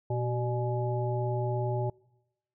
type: harmonic tone with a mistuned harmonic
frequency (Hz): 120.3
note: B2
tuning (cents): -45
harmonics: 1 / 3 / 5 / 7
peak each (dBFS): -29 / -34 / -36 / -37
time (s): 0.1-1.9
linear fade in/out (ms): 5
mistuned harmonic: 3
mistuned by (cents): +79
effects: noise-tail reverb RT60 1.0 s tail -26 dB re dry